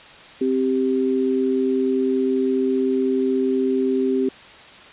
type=tone pair together; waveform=sine; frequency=261.6 / 391.7 Hz; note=C4 / G4; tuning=0 / -1 cents; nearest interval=perfect fifth; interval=699 cents; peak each=-20 dBFS; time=0.41-4.29 s; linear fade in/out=5 ms; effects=white hiss -43 dBFS RMS until 4.92 s + resampled to 8000 Hz